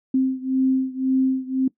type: beating tone pair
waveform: sine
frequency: 261.6 / 263.5 Hz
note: C4 / C4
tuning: 0 / +12 cents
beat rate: 1.9 Hz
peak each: -20 / -22 dBFS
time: 0.14-1.68 s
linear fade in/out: 5 ms
effects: noise-tail reverb RT60 0.1 s tail -20 dB re dry